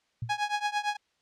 sine tone with exponential decay, 116 Hz, A#2, 8 cents flat, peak -27 dBFS, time 0.22-0.39 s, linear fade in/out 5 ms, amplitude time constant 35 ms
sawtooth tone with tremolo, 830.6 Hz, G#5, in tune, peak -20 dBFS, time 0.29-0.97 s, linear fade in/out 10 ms, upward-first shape triangle, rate 8.8 Hz, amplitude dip 95%
effects white hiss -72 dBFS RMS until 1.21 s + low-pass 5000 Hz 12 dB/octave

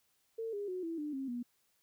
sine tone with pitch steps, 451.7 / 407.1 / 366.9 / 330.7 / 298 / 268.6 / 242.1 Hz, A4 / G#4 / F#4 / E4 / D4 / C4 / B3, +45 / -35 / -15 / +6 / +25 / +46 / -34 cents, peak -36 dBFS, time 0.38-1.43 s, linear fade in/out 10 ms, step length 150 ms, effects white hiss -75 dBFS RMS until 1.82 s

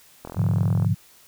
click train, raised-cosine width 1 ms, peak -21 dBFS, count 26, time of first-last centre 0.25-0.847 s, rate 41.9 Hz
sine chord, G# diminished seventh, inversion none, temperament equal, 103.83 / 123.47 / 146.83 / 174.61 Hz, G#2 / B2 / D3 / F3, 0 / 0 / 0 / 0 cents, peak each -21 / -27 / -25 / -25 dBFS, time 0.36-0.95 s, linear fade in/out 20 ms
effects white hiss -53 dBFS RMS until 1.27 s

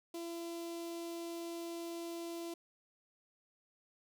sawtooth tone with notch filter, 338 Hz, E4, 43 cents sharp, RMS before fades -43 dBFS, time 0.14-2.54 s, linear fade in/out 5 ms, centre 1600 Hz, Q 0.76, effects none

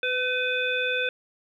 harmonic tone with a mistuned harmonic, 502 Hz, B4, 28 cents sharp, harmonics 1 / 3 / 5 / 7, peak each -29 / -28 / -28 / -32 dBFS, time 0.03-1.09 s, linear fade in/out 2 ms, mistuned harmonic 3, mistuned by +16 cents, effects 10-bit

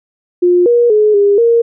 sine tone with pitch steps, 354.9 / 477.1 / 424.5 / 404.8 / 466 Hz, F4 / A#4 / G#4 / G#4 / A#4, +28 / +40 / +38 / -44 / -1 cents, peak -6 dBFS, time 0.42-1.62 s, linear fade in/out 10 ms, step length 240 ms, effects none

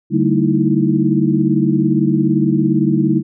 sine tone cluster, 145.8 / 192.3 / 223.6 / 311.8 / 329.4 Hz, D3 / G3 / A3 / D#4 / E4, -12 / -33 / +28 / +4 / -1 cents, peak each -18 dBFS, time 0.1-3.23 s, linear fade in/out 50 ms, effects none

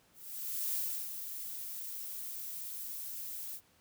violet noise with ADSR envelope, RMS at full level -34 dBFS, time 0.13-3.61 s, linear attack 610 ms, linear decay 350 ms, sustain -8 dB, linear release 67 ms, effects pink hiss -67 dBFS RMS until 3.8 s + high-pass 60 Hz 12 dB/octave

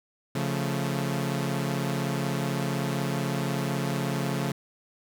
sawtooth chord, Db augmented, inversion none, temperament equal, 138.59 / 174.61 / 220 Hz, Db3 / F3 / A3, 0 / 0 / 0 cents, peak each -25 / -28 / -29 dBFS, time 0.35-4.52 s, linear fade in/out 5 ms, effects none

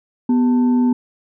sine tone with frequency modulation, 246.9 Hz, B3, in tune, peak -12 dBFS, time 0.29-0.93 s, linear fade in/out 5 ms, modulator 643 Hz, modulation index 0.28, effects none

